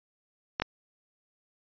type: clicks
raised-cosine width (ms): 0.3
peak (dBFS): -10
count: 2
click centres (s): 0.599 / 0.62
effects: resampled to 11025 Hz